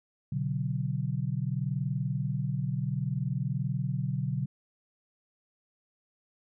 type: chord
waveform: sine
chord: B minor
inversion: none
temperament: equal with one note detuned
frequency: 123.47 / 144.14 / 185 Hz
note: B2 / D3 / F#3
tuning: 0 / -32 / 0 cents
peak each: -32 / -31 / -35 dBFS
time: 0.32-4.46 s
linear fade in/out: 5 ms
effects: none